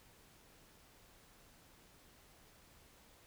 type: silence
effects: pink hiss -64 dBFS RMS until 3.26 s